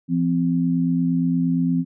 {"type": "tone pair together", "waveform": "sine", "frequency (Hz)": [170, 258.6], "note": ["F3", "C4"], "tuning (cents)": [-46, -20], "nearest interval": "perfect fifth", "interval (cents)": 726, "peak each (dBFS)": -20, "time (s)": [0.08, 1.85], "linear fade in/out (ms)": 50, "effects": []}